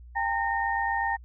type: tone cluster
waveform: sine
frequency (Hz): 799 / 907 / 1839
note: G5 / A#5 / A#6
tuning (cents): +33 / -48 / -24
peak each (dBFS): -29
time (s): 0.15-1.17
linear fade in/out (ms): 20
effects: added 60 Hz sine -44 dBFS peak until 1.24 s